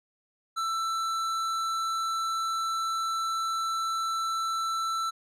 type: tone with hard clipping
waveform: sine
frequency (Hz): 1331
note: E6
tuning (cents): +16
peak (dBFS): -29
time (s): 0.56-5.11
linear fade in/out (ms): 20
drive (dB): 12
effects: none